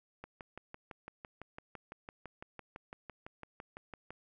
click train, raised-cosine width 0.5 ms, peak -30 dBFS, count 24, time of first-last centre 0.24-4.106 s, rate 5.95 Hz, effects none

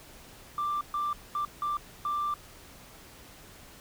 sine tone bursts at uneven times, 1180 Hz, D6, 8 cents sharp, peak -26 dBFS, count 5, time 0.58-0.81 / 0.94-1.13 / 1.35-1.45 / 1.62-1.77 / 2.05-2.34 s, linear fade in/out 2 ms, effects tanh soft clip ceiling -25 dBFS + pink hiss -51 dBFS RMS until 3.8 s

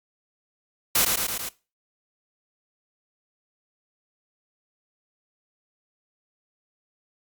white noise with echo, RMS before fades -20 dBFS, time 0.95-1.05 s, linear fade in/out 5 ms, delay 110 ms, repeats 4, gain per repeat -3 dB, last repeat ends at 1.49 s, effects noise-tail reverb RT60 0.3 s tail -20 dB re dry + Opus 48 kbps

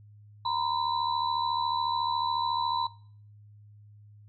sine tone cluster, 938 / 1012 / 3961 Hz, A#5 / B5 / B7, +11 / +42 / +4 cents, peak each -29 / -31 / -35 dBFS, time 0.45-2.87 s, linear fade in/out 5 ms, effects noise-tail reverb RT60 0.5 s tail -18 dB re dry + added 104 Hz sine -50 dBFS peak until 4.28 s

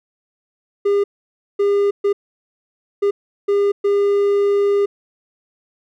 triangle tone bursts at uneven times, 403.7 Hz, G#4, 49 cents flat, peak -11 dBFS, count 6, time 0.85-1.04 / 1.59-1.91 / 2.04-2.13 / 3.02-3.11 / 3.48-3.72 / 3.84-4.86 s, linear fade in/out 10 ms, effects none

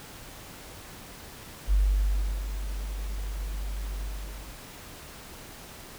sine tone with ADSR envelope, 49 Hz, G1, in tune, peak -18 dBFS, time 1.67-4.65 s, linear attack 49 ms, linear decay 730 ms, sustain -12 dB, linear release 640 ms, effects pink hiss -45 dBFS RMS until 5.98 s

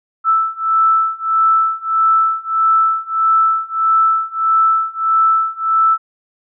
sine beating tone pair, 1318.5 / 1320.1 Hz, E6 / E6, 0 / +2 cents, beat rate 1.6 Hz, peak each -15 / -14 dBFS, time 0.24-5.98 s, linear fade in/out 50 ms, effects none

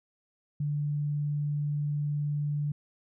sine tone, 146.83 Hz, D3, in tune, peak -27 dBFS, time 0.6-2.72 s, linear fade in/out 5 ms, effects none

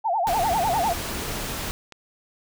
sine tone with vibrato, 784 Hz, G5, in tune, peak -20 dBFS, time 0.04-0.94 s, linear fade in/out 20 ms, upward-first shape sine, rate 10 Hz, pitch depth 260 cents each way
pink noise, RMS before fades -30 dBFS, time 0.27-1.71 s, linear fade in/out 0 ms
clicks, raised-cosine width 0.2 ms, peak -24 dBFS, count 3, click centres 1.098 / 1.627 / 1.923 s
effects none

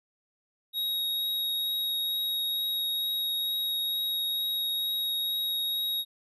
square tone with vibrato, 3781 Hz, A#7, 24 cents sharp, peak -28 dBFS, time 0.73-6.05 s, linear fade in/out 50 ms, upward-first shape triangle, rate 2.2 Hz, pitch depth 8 cents each way, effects none

